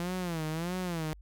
sawtooth tone with vibrato, 169.3 Hz, E3, 46 cents sharp, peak -28 dBFS, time 0-1.13 s, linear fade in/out 0 ms, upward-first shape sine, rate 1.6 Hz, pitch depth 150 cents each way, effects added 50 Hz sine -49 dBFS peak until 1.21 s

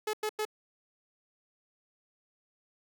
sawtooth tone bursts, 427.9 Hz, A4, 48 cents flat, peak -26 dBFS, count 3, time 0.07-0.452 s, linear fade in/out 5 ms, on 64 ms, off 95 ms, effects none

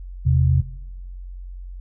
sine tone pair together, 81.88 / 130.81 Hz, E2 / C3, -11 / 0 cents, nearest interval minor sixth, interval 811 cents, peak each -17 / -16 dBFS, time 0.25-0.62 s, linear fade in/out 20 ms, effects noise-tail reverb RT60 1.0 s tail -19 dB re dry + added 45 Hz sine -32 dBFS peak until 1.8 s

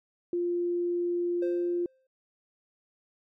sine tone, 349.2 Hz, F4, in tune, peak -26 dBFS, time 0.33-1.86 s, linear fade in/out 2 ms
triangle tone with exponential decay, 523.3 Hz, C5, in tune, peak -29 dBFS, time 1.42-2.07 s, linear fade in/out 5 ms, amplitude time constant 140 ms
effects none

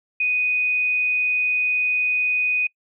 sine tone, 2489 Hz, D#7, in tune, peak -18 dBFS, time 0.2-2.67 s, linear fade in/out 5 ms, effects noise-tail reverb RT60 0.1 s tail -25 dB re dry

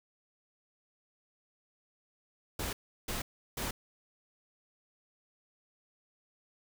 pink noise bursts, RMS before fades -36 dBFS, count 3, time 2.59-3.71 s, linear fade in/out 5 ms, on 140 ms, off 350 ms, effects none

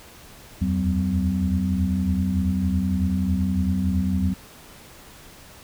sine tone cluster, 77.8 / 81.1 / 88.5 / 188.6 / 253.3 Hz, D#2 / E2 / F2 / F#3 / B3, 0 / -28 / +23 / +33 / +44 cents, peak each -29 / -31 / -26 / -22 / -29 dBFS, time 0.61-4.34 s, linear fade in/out 10 ms, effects pink hiss -46 dBFS RMS until 5.63 s

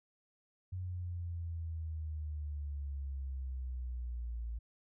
sine exponential sweep, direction down, 92.3 to 56.6 Hz, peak -37 dBFS, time 0.72-4.59 s, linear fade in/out 10 ms, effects none

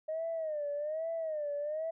sine tone with vibrato, 618 Hz, D#5, 12 cents flat, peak -32 dBFS, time 0.08-1.91 s, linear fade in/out 10 ms, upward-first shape sine, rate 1.2 Hz, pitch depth 120 cents each way, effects tanh soft clip ceiling -28 dBFS

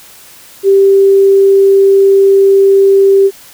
sine tone, 392 Hz, G4, in tune, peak -3 dBFS, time 0.63-3.31 s, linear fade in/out 50 ms, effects white hiss -37 dBFS RMS until 3.53 s

